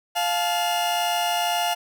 40% pulse tone cluster, 700 / 867 / 2862 Hz, F5 / A5 / F7, +4 / -26 / +42 cents, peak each -23 / -26 / -28 dBFS, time 0.15-1.75 s, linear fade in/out 20 ms, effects none

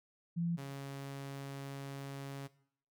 sine / sawtooth tone pair in turn, 170 / 138.22 Hz, F3 / C#3, -46 / -5 cents, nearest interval major third, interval 359 cents, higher first, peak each -32 / -38 dBFS, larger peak first, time 0.36-0.57 / 0.57-2.48 s, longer second, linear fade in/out 20 ms, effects noise-tail reverb RT60 0.6 s tail -18 dB re dry

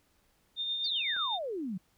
sine tone with tremolo, 3634 Hz, A#7, 45 cents flat, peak -29 dBFS, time 0.56-1.39 s, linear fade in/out 50 ms, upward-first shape triangle, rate 7.9 Hz, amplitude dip 40%
sine exponential sweep, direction down, 4828 to 171.2 Hz, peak -33 dBFS, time 0.84-1.78 s, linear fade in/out 10 ms
click, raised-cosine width 0.5 ms, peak -33 dBFS, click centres 1.165 s
effects pink hiss -70 dBFS RMS until 1.97 s

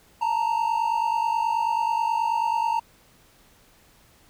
triangle tone pair together, 880 / 929.3 Hz, A5 / A#5, 0 / -6 cents, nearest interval minor second, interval 94 cents, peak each -24 / -21 dBFS, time 0.21-2.8 s, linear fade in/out 10 ms, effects pink hiss -57 dBFS RMS until 4.29 s

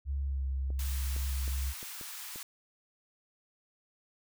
sine tone with pitch glide, 69.3 to 66.82 Hz, C#2 to C2, 0 to +37 cents, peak -30 dBFS, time 0.05-1.74 s, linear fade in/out 50 ms, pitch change -63 cents, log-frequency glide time 0.22-0.45 s
clicks, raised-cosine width 2 ms, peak -34 dBFS, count 6, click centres 0.704 / 1.164 / 1.479 / 1.829 / 2.012 / 2.359 s
white high-pass noise, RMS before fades -43 dBFS, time 0.79-2.43 s, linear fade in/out 2 ms, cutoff 880 Hz, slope 24 dB/octave
effects none

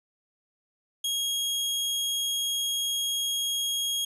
sawtooth tone, 3279 Hz, G#7, 23 cents flat, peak -23 dBFS, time 1.04-4.05 s, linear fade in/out 5 ms, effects resampled to 32000 Hz

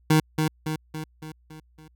25% pulse tone with echo, 156 Hz, D#3, 5 cents sharp, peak -12 dBFS, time 0.1-0.2 s, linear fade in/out 5 ms, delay 280 ms, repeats 6, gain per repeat -5 dB, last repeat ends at 1.88 s, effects added 60 Hz sine -57 dBFS peak until 1.95 s

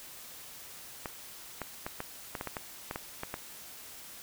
clicks, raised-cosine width 0.5 ms, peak -20 dBFS, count 12, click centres 1.058 / 1.617 / 1.865 / 2.004 / 2.352 / 2.411 / 2.473 / 2.568 / 2.911 / 2.959 / 3.234 / 3.341 s, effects white hiss -48 dBFS RMS until 4.22 s

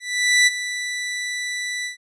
sawtooth tone with ADSR envelope, 1975.5 Hz, B6, in tune, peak -8 dBFS, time 0-1.97 s, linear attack 470 ms, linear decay 23 ms, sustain -13 dB, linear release 120 ms, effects resampled to 22050 Hz

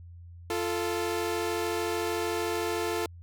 sawtooth tone pair together, 346.6 / 440 Hz, F4 / A4, -13 / 0 cents, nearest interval major third, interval 413 cents, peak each -27 dBFS, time 0.5-3.06 s, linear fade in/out 2 ms, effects added 86 Hz sine -44 dBFS peak until 3.22 s

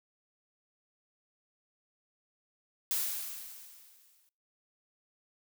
blue noise with exponential decay, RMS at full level -30 dBFS, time 2.91-4.29 s, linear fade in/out 0 ms, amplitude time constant 300 ms, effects noise-tail reverb RT60 0.4 s tail -24 dB re dry

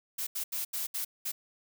blue noise bursts at uneven times, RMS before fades -34 dBFS, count 6, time 0.18-0.27 / 0.35-0.44 / 0.52-0.65 / 0.73-0.87 / 0.94-1.05 / 1.25-1.32 s, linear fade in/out 10 ms, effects none

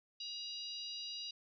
harmonic tone with a mistuned harmonic, 962 Hz, B5, 46 cents flat, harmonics 3 / 4 / 5 / 6, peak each -48 / -46 / -46 / -56 dBFS, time 0.2-1.31 s, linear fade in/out 5 ms, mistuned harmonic 3, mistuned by -29 cents, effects none

